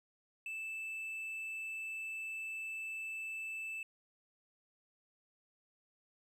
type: tone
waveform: triangle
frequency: 2637 Hz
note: E7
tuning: in tune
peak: -38 dBFS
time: 0.46-3.83 s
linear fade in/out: 2 ms
effects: none